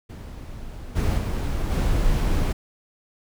brown noise with level steps, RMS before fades -36 / -21 / -25 / -21 dBFS, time 0.09-2.53 s, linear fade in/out 10 ms, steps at 0.95 / 1.17 / 1.7 s, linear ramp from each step 20 ms, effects none

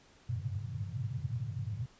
white band-pass noise, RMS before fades -37 dBFS, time 0.29-1.86 s, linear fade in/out 5 ms, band 100 to 130 Hz, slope 48 dB/octave, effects pink hiss -62 dBFS RMS until 1.99 s + resampled to 16000 Hz

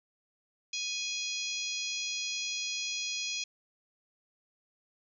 harmonic tone, 830.6 Hz, G#5, in tune, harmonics 3 / 4 / 5 / 6 / 7 / 8, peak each -38 / -39 / -40 / -41 / -41 / -42 dBFS, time 0.73-3.44 s, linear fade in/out 5 ms, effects none

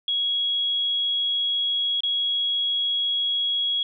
sine tone with dropouts, 3322 Hz, G#7, in tune, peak -21 dBFS, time 0.08-3.83 s, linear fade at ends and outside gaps 2 ms, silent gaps 2.006-2.034 s, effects none

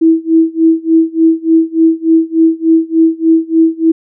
sine tone with tremolo, 325.3 Hz, E4, 23 cents flat, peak -3 dBFS, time 0.01-3.92 s, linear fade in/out 10 ms, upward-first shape sine, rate 3.4 Hz, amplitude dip 95%, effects none

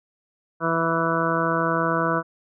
harmonic tone with a mistuned harmonic, 164.81 Hz, E3, in tune, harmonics 1 / 2 / 3 / 4 / 6 / 7 / 8 / 9, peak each -28 / -28 / -28 / -28 / -28 / -28 / -28 / -28 dBFS, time 0.6-2.23 s, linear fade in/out 50 ms, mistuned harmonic 1, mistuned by +17 cents, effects none

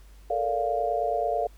sine chord, Bb major seventh, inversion third, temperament just, 437 / 466.2 / 582.7 / 699.2 Hz, A4 / Bb4 / D5 / F5, -12 / 0 / -14 / +2 cents, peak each -32 / -32 / -30 / -26 dBFS, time 0.3-1.47 s, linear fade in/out 5 ms, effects added 50 Hz sine -47 dBFS peak until 1.57 s + pink hiss -60 dBFS RMS until 1.57 s

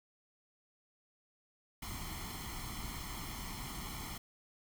pink noise with comb filter, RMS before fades -43 dBFS, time 1.82-4.18 s, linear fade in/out 5 ms, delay 0.94 ms, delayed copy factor +0.75, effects none

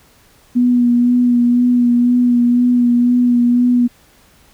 sine tone with vibrato, 243.3 Hz, B3, 26 cents flat, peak -9 dBFS, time 0.55-3.88 s, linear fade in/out 20 ms, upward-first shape sine, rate 2 Hz, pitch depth 21 cents each way, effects pink hiss -50 dBFS RMS until 4.53 s

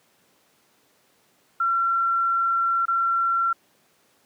sine tone with dropouts, 1361 Hz, F6, 45 cents flat, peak -19 dBFS, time 1.6-3.53 s, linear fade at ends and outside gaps 5 ms, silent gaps 2.855-2.881 s, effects pink hiss -62 dBFS RMS until 4.25 s + high-pass 200 Hz 12 dB/octave

